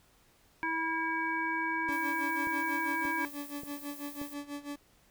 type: harmonic tone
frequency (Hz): 325.1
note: E4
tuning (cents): -24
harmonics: 1 / 3 / 5 / 7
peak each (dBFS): -38 / -34 / -34 / -37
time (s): 0.63-3.25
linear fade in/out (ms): 0
type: tone with tremolo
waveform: 40% pulse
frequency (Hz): 287.8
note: D4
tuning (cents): -35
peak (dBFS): -35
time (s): 1.88-4.76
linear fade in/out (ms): 5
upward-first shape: sine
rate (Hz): 6.1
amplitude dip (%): 85
type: click train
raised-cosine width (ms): 2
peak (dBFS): -32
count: 5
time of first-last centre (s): 1.89-4.216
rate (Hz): 1.72
type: noise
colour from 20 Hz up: violet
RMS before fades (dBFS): -48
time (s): 1.92-4.34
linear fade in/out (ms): 5
effects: pink hiss -65 dBFS RMS until 5.1 s